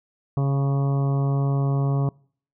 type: harmonic tone with a mistuned harmonic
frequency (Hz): 138.59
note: C#3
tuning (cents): 0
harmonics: 1 / 2 / 3 / 4 / 5 / 6 / 7 / 8 / 9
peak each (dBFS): -19 / -32 / -33 / -38 / -36 / -44 / -42 / -39 / -49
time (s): 0.37-2.09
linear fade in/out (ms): 2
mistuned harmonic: 9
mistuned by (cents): -42
effects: noise-tail reverb RT60 0.5 s tail -25 dB re dry